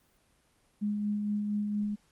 sine tone with tremolo, 207.7 Hz, G#3, in tune, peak -27 dBFS, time 0.81-1.96 s, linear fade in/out 20 ms, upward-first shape sine, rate 4.3 Hz, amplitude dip 30%, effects pink hiss -68 dBFS RMS until 2.11 s + Opus 24 kbps

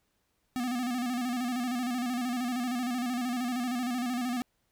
square tone with vibrato, 246.9 Hz, B3, in tune, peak -30 dBFS, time 0.56-4.42 s, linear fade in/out 0 ms, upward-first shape square, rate 13 Hz, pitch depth 57 cents each way, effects pink hiss -75 dBFS RMS until 4.71 s

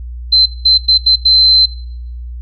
sine tone bursts at uneven times, 4085 Hz, C8, 42 cents flat, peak -5 dBFS, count 5, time 0.32-0.46 / 0.65-0.78 / 0.88-0.98 / 1.06-1.16 / 1.25-1.66 s, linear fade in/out 10 ms, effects noise-tail reverb RT60 0.7 s tail -20 dB re dry + added 60 Hz sine -23 dBFS peak until 2.41 s

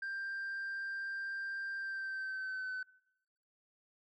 sine tone with pitch glide, 1584 to 1515.1 Hz, G6 to F#6, +18 to +41 cents, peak -35 dBFS, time 0.02-2.83 s, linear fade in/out 5 ms, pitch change -77 cents, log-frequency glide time 1.76-2.71 s, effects noise-tail reverb RT60 0.9 s tail -24 dB re dry + tanh soft clip ceiling -36 dBFS

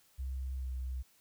sine tone with pitch glide, 65.41 to 63.99 Hz, C2 to C2, 0 to -38 cents, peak -35 dBFS, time 0.18-1.03 s, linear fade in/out 20 ms, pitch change -38 cents, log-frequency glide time 0.56-0.67 s, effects white hiss -67 dBFS RMS until 1.2 s

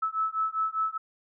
sine beating tone pair, 1302 / 1307 Hz, E6 / E6, -22 / -15 cents, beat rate 5 Hz, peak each -29 dBFS, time 0.02-0.98 s, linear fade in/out 10 ms, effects none

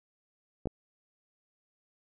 clicks, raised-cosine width 2 ms, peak -21 dBFS, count 2, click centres 0.657 / 0.672 s, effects none

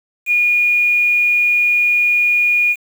sine tone with quantisation, 2440 Hz, D#7, 34 cents flat, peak -11 dBFS, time 0.26-2.76 s, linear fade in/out 50 ms, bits 6, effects none

